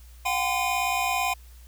square tone cluster, 718 / 776 / 1023 / 2456 Hz, F5 / G5 / C6 / D#7, +48 / -18 / -39 / -23 cents, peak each -30 dBFS, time 0.25-1.34 s, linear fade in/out 10 ms, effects added 60 Hz sine -45 dBFS peak until 1.67 s + white hiss -57 dBFS RMS until 1.67 s

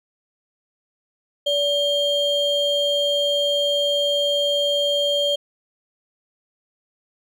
triangle ring-modulated tone, 1885 Hz, A#6, 19 cents sharp, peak -13 dBFS, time 1.46-5.36 s, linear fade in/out 10 ms, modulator 1310 Hz, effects none

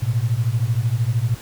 sine beating tone pair, 110 / 123 Hz, A2 / B2, 0 / -7 cents, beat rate 13 Hz, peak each -20 dBFS, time 0.02-1.35 s, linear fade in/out 10 ms, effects pink hiss -40 dBFS RMS until 1.41 s

